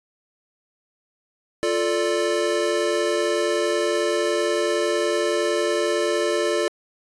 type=chord; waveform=square; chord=D minor; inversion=first; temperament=equal; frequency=349.2 / 440 / 587.3 Hz; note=F4 / A4 / D5; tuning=0 / 0 / 0 cents; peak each=-25 dBFS; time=1.63-6.68 s; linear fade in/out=0 ms; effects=resampled to 22050 Hz